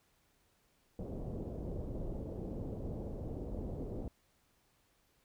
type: low-pass noise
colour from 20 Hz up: pink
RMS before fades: -41 dBFS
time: 0.99-4.08 s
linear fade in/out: 2 ms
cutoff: 570 Hz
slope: 24 dB/octave
effects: pink hiss -73 dBFS RMS until 5.24 s